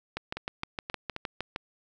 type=two click trains; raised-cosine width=0.3 ms; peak=-16 / -19 dBFS; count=10 / 4; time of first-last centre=0.17-1.561 / 0.37-1.164 s; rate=6.47 / 3.78 Hz; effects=none